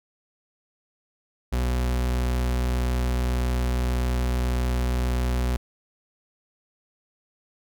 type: tone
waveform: 40% pulse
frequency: 61.74 Hz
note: B1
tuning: in tune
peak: -21 dBFS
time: 1.52-5.57 s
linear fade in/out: 10 ms
effects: none